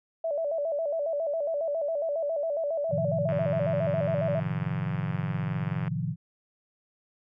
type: tone with vibrato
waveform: sine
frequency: 616 Hz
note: D#5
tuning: 17 cents flat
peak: -26 dBFS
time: 0.24-4.4 s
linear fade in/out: 5 ms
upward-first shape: square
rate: 7.3 Hz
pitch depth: 110 cents each way
type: chord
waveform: sine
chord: F dominant seventh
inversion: first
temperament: equal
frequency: 110 / 130.81 / 155.56 / 174.61 Hz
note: A2 / C3 / Eb3 / F3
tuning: 0 / 0 / 0 / 0 cents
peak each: -35 / -34 / -31 / -33 dBFS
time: 2.89-6.16 s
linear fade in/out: 50 ms
type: click train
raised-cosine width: 0.5 ms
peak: -24 dBFS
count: 248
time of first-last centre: 3.29-5.879 s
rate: 95.4 Hz
effects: none